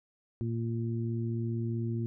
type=harmonic tone; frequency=115.4 Hz; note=A#2; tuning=17 cents flat; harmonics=1 / 2 / 3; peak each=-31 / -36 / -39 dBFS; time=0.41-2.06 s; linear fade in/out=0 ms; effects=none